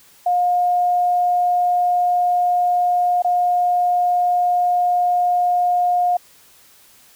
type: tone with dropouts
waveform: sine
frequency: 713 Hz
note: F5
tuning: 36 cents sharp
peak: -14 dBFS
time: 0.26-6.17 s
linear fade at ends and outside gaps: 5 ms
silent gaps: 3.222-3.245 s
effects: white hiss -50 dBFS RMS until 7.15 s